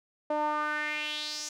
sawtooth tone with band-pass filter sweep, 300.8 Hz, D4, 42 cents sharp, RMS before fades -32 dBFS, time 0.3-1.49 s, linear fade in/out 5 ms, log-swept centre 690 to 6400 Hz, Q 3.9, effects none

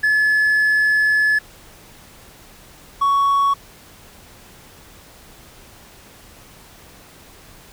triangle tone pair in turn, 1717 / 1116 Hz, A6 / C#6, -43 / +11 cents, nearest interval perfect fifth, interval 746 cents, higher first, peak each -11 dBFS, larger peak neither, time 0.03-1.39 / 3.01-3.54 s, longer first, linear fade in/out 10 ms, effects tanh soft clip ceiling -7 dBFS + pink hiss -45 dBFS RMS until 7.72 s

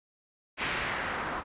white noise with low-pass filter sweep, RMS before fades -33 dBFS, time 0.57-1.44 s, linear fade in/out 50 ms, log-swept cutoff 2500 to 1200 Hz, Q 1.5, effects resampled to 8000 Hz

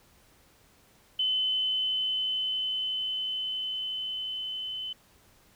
sine tone with level ramp, 3037 Hz, F#7, 44 cents sharp, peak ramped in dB -24 to -33 dBFS, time 1.19-4.93 s, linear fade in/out 5 ms, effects pink hiss -61 dBFS RMS until 5.55 s

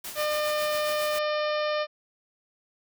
white noise with tremolo, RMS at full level -36 dBFS, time 0.04-1.19 s, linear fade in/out 5 ms, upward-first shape sine, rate 7.3 Hz, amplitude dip 50%
harmonic tone, 603 Hz, D5, 46 cents sharp, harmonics 1 / 2 / 3 / 4 / 5 / 6 / 7 / 8 / 9, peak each -26 / -32 / -36 / -38 / -40 / -42 / -43 / -44 / -45 dBFS, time 0.15-1.87 s, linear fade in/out 50 ms
effects none

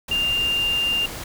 sine tone in noise, 2796 Hz, F7, 1 cent sharp, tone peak -19 dBFS, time 0.11-1.06 s, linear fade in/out 5 ms, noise pink, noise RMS -33 dBFS, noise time 0.08-1.24 s, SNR +11 dB, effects none

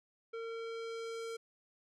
square tone with low-pass filter sweep, 456.3 Hz, A#4, 37 cents flat, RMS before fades -42 dBFS, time 0.33-1.37 s, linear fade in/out 10 ms, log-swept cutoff 2300 to 9500 Hz, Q 0.88, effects none

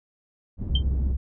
pink low-pass noise, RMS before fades -30 dBFS, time 0.57-1.16 s, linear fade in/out 50 ms, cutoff 180 Hz, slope 12 dB/octave
sine tone, 65.41 Hz, C2, in tune, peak -21 dBFS, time 0.7-1.17 s, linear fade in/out 10 ms
sine tone with exponential decay, 3136 Hz, G7, in tune, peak -20 dBFS, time 0.75-0.83 s, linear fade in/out 5 ms, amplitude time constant 17 ms
effects none

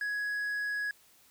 triangle tone, 1671 Hz, G#6, 10 cents sharp, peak -29 dBFS, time 0.01-0.91 s, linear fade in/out 2 ms, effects white hiss -62 dBFS RMS until 1.3 s

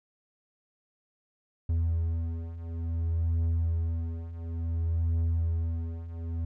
triangle beating tone pair, 82.41 / 82.98 Hz, E2 / E2, 0 / +12 cents, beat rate 0.57 Hz, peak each -30 / -26 dBFS, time 1.69-6.45 s, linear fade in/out 5 ms, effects none

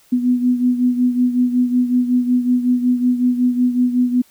sine beating tone pair, 246.9 / 252.3 Hz, B3 / B3, 0 / +37 cents, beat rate 5.4 Hz, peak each -14 / -20 dBFS, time 0.12-4.22 s, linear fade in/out 10 ms, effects white hiss -53 dBFS RMS until 4.3 s

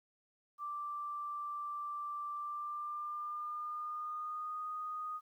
sine tone with pitch glide, 1174.7 to 1239.5 Hz, D6 to D#6, 0 to -7 cents, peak -38 dBFS, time 0.58-5.21 s, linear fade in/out 50 ms, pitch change +93 cents, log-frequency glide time 2.32-4.66 s, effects 12-bit

